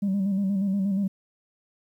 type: tone with vibrato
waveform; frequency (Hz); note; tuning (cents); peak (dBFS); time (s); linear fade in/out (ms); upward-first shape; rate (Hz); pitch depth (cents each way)
sine; 196; G3; 0; -20; 0.02-1.08; 10; square; 8.4; 49
effects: tanh soft clip ceiling -20 dBFS + 10-bit